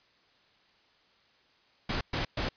pink noise bursts, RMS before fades -31 dBFS, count 3, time 1.89-2.49 s, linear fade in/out 5 ms, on 120 ms, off 120 ms, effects white hiss -65 dBFS RMS until 2.56 s + resampled to 11025 Hz

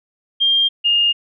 sine tone pair in turn, 3201 / 2832 Hz, G7 / F7, +36 / +23 cents, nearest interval major second, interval 213 cents, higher first, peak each -12 dBFS, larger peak neither, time 0.4-0.69 / 0.84-1.13 s, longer neither, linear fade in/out 20 ms, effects none

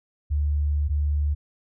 sine tone pair in turn, 73.42 / 73.42 Hz, D2 / D2, 0 / 0 cents, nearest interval unison, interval 0 cents, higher neither, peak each -20 dBFS, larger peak neither, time 0.3-0.89 / 0.89-1.35 s, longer first, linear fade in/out 20 ms, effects none

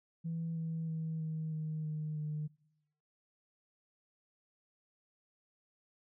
sine tone with pitch steps, 164.81 / 162.54 / 160.3 / 158.1 / 155.92 / 153.77 / 151.66 Hz, E3 / E3 / E3 / D#3 / D#3 / D#3 / D#3, 0 / -24 / -48 / +28 / +4 / -20 / -44 cents, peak -34 dBFS, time 0.24-2.48 s, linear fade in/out 20 ms, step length 320 ms, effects noise-tail reverb RT60 0.9 s tail -24 dB re dry + tanh soft clip ceiling -31 dBFS

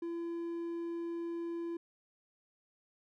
triangle tone, 338.3 Hz, E4, 45 cents sharp, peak -34 dBFS, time 0.02-1.77 s, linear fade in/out 5 ms, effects none

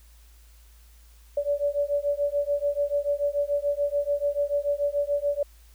sine beating tone pair, 572 / 578.9 Hz, D5 / D5, -46 / -25 cents, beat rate 6.9 Hz, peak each -26 dBFS, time 1.37-5.43 s, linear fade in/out 5 ms, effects added 56 Hz sine -50 dBFS peak until 5.74 s + white hiss -60 dBFS RMS until 5.74 s

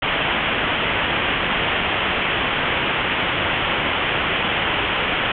white low-pass noise, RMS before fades -21 dBFS, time 0.02-5.32 s, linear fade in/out 5 ms, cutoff 3300 Hz, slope 96 dB/octave, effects none

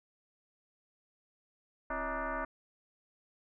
sine tone with frequency modulation, 266.2 Hz, C4, 30 cents sharp, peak -33 dBFS, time 1.9-2.45 s, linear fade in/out 5 ms, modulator 302 Hz, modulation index 4.7, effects none

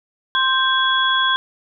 sine tone cluster, 1050 / 1571 / 3355 Hz, C6 / G6 / G#7, +6 / +3 / +17 cents, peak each -19 dBFS, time 0.35-1.36 s, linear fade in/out 0 ms, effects none

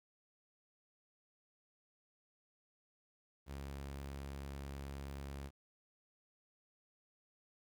sawtooth tone, 69.3 Hz, C#2, in tune, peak -40 dBFS, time 3.46-5.51 s, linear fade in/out 50 ms, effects 12-bit

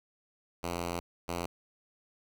5% pulse tone bursts at uneven times, 86.4 Hz, F2, 18 cents flat, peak -22 dBFS, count 2, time 0.63-1 / 1.28-1.46 s, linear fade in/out 5 ms, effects none

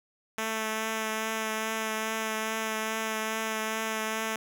5% pulse tone with vibrato, 220 Hz, A3, in tune, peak -18 dBFS, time 0.38-4.36 s, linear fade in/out 2 ms, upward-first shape triangle, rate 2.4 Hz, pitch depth 17 cents each way, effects none

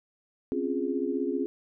sine chord, Db major seventh, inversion third, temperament equal, 261.6 / 277.2 / 349.2 / 415.3 Hz, C4 / Db4 / F4 / Ab4, 0 / 0 / 0 / 0 cents, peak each -32 dBFS, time 0.52-1.46 s, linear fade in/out 0 ms, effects none

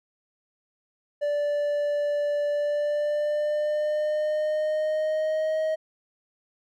triangle tone with pitch glide, 584 to 629.5 Hz, D5 to D#5, -10 to +20 cents, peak -21 dBFS, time 1.21-5.76 s, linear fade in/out 20 ms, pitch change +130 cents, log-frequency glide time 2.5-5.61 s, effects none

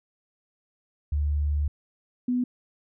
sine tone pair in turn, 73.42 / 247.8 Hz, D2 / B3, 0 / +6 cents, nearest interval octave + major sixth, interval 2106 cents, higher second, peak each -22 / -22 dBFS, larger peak neither, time 1.12-1.68 / 2.28-2.44 s, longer first, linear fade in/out 5 ms, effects none

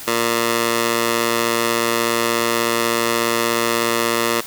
15% pulse tone with high-pass filter, 116.54 Hz, A#2, in tune, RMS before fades -19 dBFS, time 0.07-4.41 s, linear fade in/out 10 ms, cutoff 460 Hz, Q 0.55, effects white hiss -34 dBFS RMS until 4.46 s

